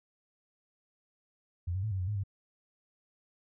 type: tone with pitch steps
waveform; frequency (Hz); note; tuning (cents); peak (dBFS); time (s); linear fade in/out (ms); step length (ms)
sine; 87.3 / 95.1 / 108.9 / 95.3 / 90.6 / 104.7 / 98.4; F2 / F#2 / A2 / G2 / F#2 / G#2 / G2; 0 / +48 / -17 / -48 / -36 / +15 / +7; -30; 1.67-2.237; 10; 81
effects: none